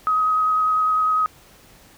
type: tone with vibrato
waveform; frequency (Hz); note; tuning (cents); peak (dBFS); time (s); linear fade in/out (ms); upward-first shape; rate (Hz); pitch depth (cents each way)
sine; 1263; D#6; +26; -16; 0.07-1.26; 0; triangle; 10; 11
effects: pink hiss -50 dBFS RMS until 1.97 s